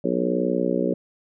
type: harmonic tone with a mistuned harmonic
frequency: 61 Hz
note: B1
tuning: 21 cents flat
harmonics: 3 / 4 / 5 / 6 / 7 / 8 / 9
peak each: -28 / -27 / -27 / -28 / -27 / -31 / -28 dBFS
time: 0.04-0.94 s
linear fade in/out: 5 ms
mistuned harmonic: 3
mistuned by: -15 cents
effects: none